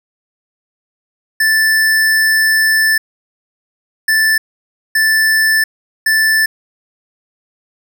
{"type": "tone bursts at uneven times", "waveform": "square", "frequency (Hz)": 1760, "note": "A6", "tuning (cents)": 0, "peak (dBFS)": -10, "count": 4, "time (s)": [[1.4, 2.98], [4.08, 4.38], [4.95, 5.64], [6.06, 6.46]], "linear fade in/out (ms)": 5, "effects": []}